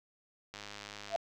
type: click train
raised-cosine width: 0.2 ms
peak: -27 dBFS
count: 65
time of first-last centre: 0.54-1.161 s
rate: 103 Hz
type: tone with exponential growth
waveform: sine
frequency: 675 Hz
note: E5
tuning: 41 cents sharp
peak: -24 dBFS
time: 1.07-1.16 s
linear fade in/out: 2 ms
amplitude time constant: 18 ms
effects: none